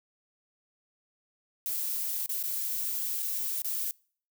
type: noise with dropouts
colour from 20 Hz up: violet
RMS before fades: -32 dBFS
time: 1.66-3.91 s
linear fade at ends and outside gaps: 0 ms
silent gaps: 2.261-2.293 / 2.427-2.438 / 3.222-3.227 / 3.619-3.646 s
effects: noise-tail reverb RT60 0.5 s tail -26 dB re dry